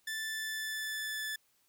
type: tone with pitch glide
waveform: sawtooth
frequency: 1760 to 1740.8 Hz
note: A6 to A6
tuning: 0 to -19 cents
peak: -32 dBFS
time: 0.07-1.36 s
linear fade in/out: 5 ms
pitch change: -19 cents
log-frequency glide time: 0.28-1.23 s
effects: white hiss -72 dBFS RMS until 1.68 s